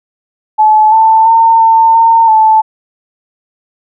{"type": "tone with pitch steps", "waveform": "sine", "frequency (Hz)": [861, 887, 908, 901, 911, 875], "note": ["A5", "A5", "A#5", "A5", "A#5", "A5"], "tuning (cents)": [-38, 14, -46, 41, -40, -10], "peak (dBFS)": -3, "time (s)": [0.58, 2.62], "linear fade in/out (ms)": 20, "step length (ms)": 340, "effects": []}